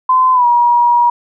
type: tone with pitch glide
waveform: sine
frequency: 1026 to 957.3 Hz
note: C6 to A#5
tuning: -34 to +46 cents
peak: -7 dBFS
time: 0.09-1.1 s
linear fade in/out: 5 ms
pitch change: -120 cents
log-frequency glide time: 0.33-0.46 s
effects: none